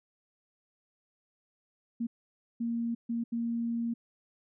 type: tone bursts at uneven times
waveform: sine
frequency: 233.1 Hz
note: A#3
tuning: in tune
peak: -29 dBFS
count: 4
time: 2-2.07 / 2.6-2.95 / 3.09-3.24 / 3.32-3.94 s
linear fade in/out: 10 ms
effects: none